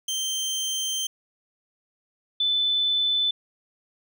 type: tone pair in turn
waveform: 25% pulse / sine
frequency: 3136 / 3511 Hz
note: G7 / A7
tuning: 0 / -4 cents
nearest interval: major second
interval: 196 cents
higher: second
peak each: -22 / -20 dBFS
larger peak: second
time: 0.08-1.07 / 2.4-3.31 s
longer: first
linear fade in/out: 5 ms
effects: none